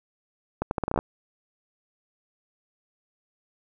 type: accelerating click train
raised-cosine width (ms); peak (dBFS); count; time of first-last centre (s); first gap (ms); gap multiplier
1; -11; 10; 0.62-0.989; 91; 0.78
effects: none